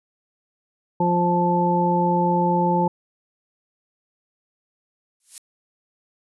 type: harmonic tone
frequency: 175.2 Hz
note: F3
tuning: 6 cents sharp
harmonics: 1 / 2 / 3 / 5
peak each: -21 / -25 / -26 / -20 dBFS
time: 1-2.88 s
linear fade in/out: 5 ms
type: noise with exponential growth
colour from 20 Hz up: violet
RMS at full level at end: -28 dBFS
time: 5.2-5.38 s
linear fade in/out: 2 ms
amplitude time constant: 39 ms
effects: resampled to 24000 Hz